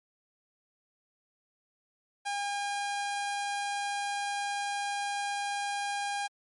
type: tone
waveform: sawtooth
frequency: 809 Hz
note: G#5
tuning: 46 cents flat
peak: -27 dBFS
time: 2.25-6.28 s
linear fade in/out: 20 ms
effects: MP3 48 kbps